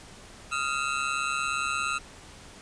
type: ring-modulated tone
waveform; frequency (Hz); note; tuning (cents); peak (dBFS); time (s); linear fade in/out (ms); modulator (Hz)
25% pulse; 1318.5; E6; 0; -20; 0.51-1.99; 20; 68.6
effects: pink hiss -48 dBFS RMS until 2.61 s + resampled to 22050 Hz